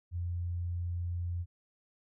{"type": "tone", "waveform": "sine", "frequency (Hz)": 87.2, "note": "F2", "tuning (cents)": -2, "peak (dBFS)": -32, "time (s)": [0.11, 1.46], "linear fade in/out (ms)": 50, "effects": []}